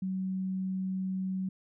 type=tone; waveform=sine; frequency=188.4 Hz; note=F#3; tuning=32 cents sharp; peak=-30 dBFS; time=0.02-1.49 s; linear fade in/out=5 ms; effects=none